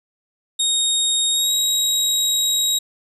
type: tone with pitch glide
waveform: 25% pulse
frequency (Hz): 3729 to 3814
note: A#7 to A#7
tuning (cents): 0 to +39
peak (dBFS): -12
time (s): 0.59-2.79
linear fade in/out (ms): 10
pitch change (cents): +39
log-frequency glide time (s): 1.31-1.52
effects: none